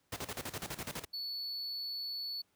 pink noise with tremolo, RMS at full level -39 dBFS, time 0.12-1.05 s, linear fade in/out 5 ms, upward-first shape square, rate 12 Hz, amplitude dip 80%
triangle tone, 4435 Hz, C#8, in tune, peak -36 dBFS, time 1.13-2.42 s, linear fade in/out 10 ms
effects pink hiss -75 dBFS RMS until 2.55 s + high-pass 80 Hz 12 dB/octave

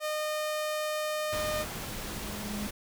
sawtooth tone, 611 Hz, D#5, 32 cents flat, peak -26 dBFS, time 0-1.66 s, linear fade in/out 50 ms
triangle tone with exponential growth, 207.7 Hz, G#3, in tune, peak -30 dBFS, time 1.01-2.67 s, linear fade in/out 5 ms, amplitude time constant 360 ms
pink noise, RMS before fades -38 dBFS, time 1.32-2.71 s, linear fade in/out 10 ms
effects none

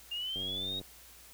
sine linear sweep, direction up, 2794 to 3804 Hz, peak -34 dBFS, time 0.11-0.8 s, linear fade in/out 10 ms
click train, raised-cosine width 2 ms, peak -33 dBFS, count 44, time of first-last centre 0.36-0.814 s, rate 94.8 Hz
effects added 60 Hz sine -62 dBFS peak until 1.33 s + white hiss -55 dBFS RMS until 1.33 s

